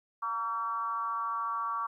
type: tone with frequency modulation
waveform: sine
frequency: 1141 Hz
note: C#6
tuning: 50 cents sharp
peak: -30 dBFS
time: 0.22-1.87 s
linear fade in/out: 10 ms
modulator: 216 Hz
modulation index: 0.76
effects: 12-bit